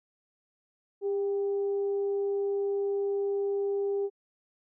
sine tone with frequency modulation, 400 Hz, G4, 35 cents sharp, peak -26 dBFS, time 1.01-4.1 s, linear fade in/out 50 ms, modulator 388 Hz, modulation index 0.2, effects high-pass 200 Hz 12 dB/octave

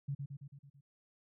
sine tone with echo, 140 Hz, C#3, 18 cents sharp, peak -34 dBFS, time 0.08-0.15 s, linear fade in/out 10 ms, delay 110 ms, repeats 6, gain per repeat -4 dB, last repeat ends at 0.81 s, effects none

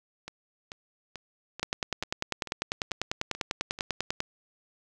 two click trains, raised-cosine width 0.2 ms, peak -11 / -22 dBFS, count 27 / 9, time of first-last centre 1.63-4.204 / 0.28-3.789 s, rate 10.1 / 2.28 Hz, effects none

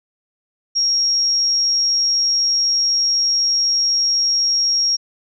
sine tone, 5588 Hz, F8, in tune, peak -14 dBFS, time 0.75-4.97 s, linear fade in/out 20 ms, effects none

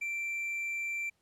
triangle tone, 2349 Hz, D7, in tune, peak -31 dBFS, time 0.01-1.1 s, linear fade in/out 10 ms, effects pink hiss -75 dBFS RMS until 1.21 s + low-pass 12000 Hz 12 dB/octave

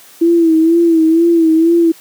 sine tone with vibrato, 329.6 Hz, E4, in tune, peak -6 dBFS, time 0.21-1.92 s, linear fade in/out 10 ms, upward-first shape sine, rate 2.1 Hz, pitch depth 58 cents each way, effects white hiss -41 dBFS RMS until 2 s + high-pass 200 Hz 12 dB/octave

